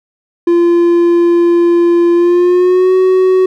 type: tone with pitch glide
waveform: triangle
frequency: 344.1 to 373.1 Hz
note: F4 to F#4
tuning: -26 to +14 cents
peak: -4 dBFS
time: 0.47-3.46 s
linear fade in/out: 5 ms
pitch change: +140 cents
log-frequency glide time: 2.14-2.94 s
effects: none